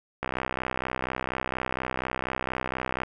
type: click train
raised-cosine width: 0.5 ms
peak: -13 dBFS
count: 181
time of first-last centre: 0.23-3.034 s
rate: 64.2 Hz
effects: none